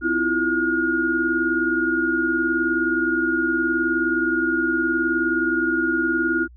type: tone cluster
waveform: sine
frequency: 255.3 / 326.3 / 345.5 / 1431 Hz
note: C4 / E4 / F4 / F6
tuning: -42 / -18 / -19 / +42 cents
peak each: -28 / -23 / -27 / -21 dBFS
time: 0.01-6.48 s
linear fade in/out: 50 ms
effects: added 60 Hz sine -43 dBFS peak until 6.56 s